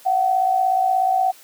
sine tone pair together, 699 / 755.7 Hz, F5 / F#5, +1 / +36 cents, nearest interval minor second, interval 135 cents, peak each -23 / -16 dBFS, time 0.05-1.32 s, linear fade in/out 20 ms, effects white hiss -47 dBFS RMS until 1.43 s + high-pass 300 Hz 12 dB/octave

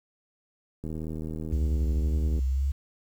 click train, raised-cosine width 3 ms, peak -23 dBFS, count 123, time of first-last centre 0.84-2.39 s, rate 78.7 Hz
sine tone with vibrato, 67.1 Hz, C2, 44 cents sharp, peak -23 dBFS, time 1.52-2.72 s, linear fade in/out 10 ms, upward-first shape sine, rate 1.9 Hz, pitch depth 49 cents each way
effects 9-bit

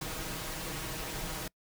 pink noise with comb filter, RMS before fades -38 dBFS, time 0.01-1.48 s, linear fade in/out 5 ms, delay 6.3 ms, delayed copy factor +0.7, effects noise-tail reverb RT60 0.1 s tail -25 dB re dry

